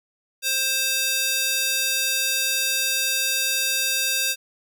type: tone with high-pass filter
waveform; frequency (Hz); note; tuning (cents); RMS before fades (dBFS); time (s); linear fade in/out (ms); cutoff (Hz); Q
square; 527; C5; +12; -23; 0.42-4.36; 50; 3100; 0.83
effects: none